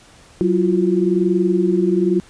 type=tone cluster; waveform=sine; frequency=186.8 / 338.1 / 359.1 Hz; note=F#3 / E4 / F4; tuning=+17 / +44 / +48 cents; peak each=-18 dBFS; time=0.41-2.2 s; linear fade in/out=0 ms; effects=pink hiss -47 dBFS RMS until 2.29 s + resampled to 22050 Hz